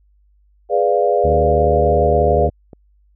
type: chord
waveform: sine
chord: G# diminished seventh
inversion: none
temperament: equal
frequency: 415.3 / 493.9 / 587.3 / 698.5 Hz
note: G#4 / B4 / D5 / F5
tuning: 0 / 0 / 0 / 0 cents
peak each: -18 dBFS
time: 0.69-2.5 s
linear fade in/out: 50 ms
type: harmonic tone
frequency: 76.8 Hz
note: D#2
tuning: 22 cents flat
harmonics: 1 / 2 / 3 / 4 / 5 / 6 / 7 / 8 / 9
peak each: -18 / -24 / -28 / -30 / -32 / -34 / -35 / -36 / -37 dBFS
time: 1.24-2.5 s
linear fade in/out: 5 ms
type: clicks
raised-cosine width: 2 ms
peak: -20 / -23 dBFS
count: 2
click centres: 2.388 / 2.732 s
effects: added 50 Hz sine -52 dBFS peak until 3.15 s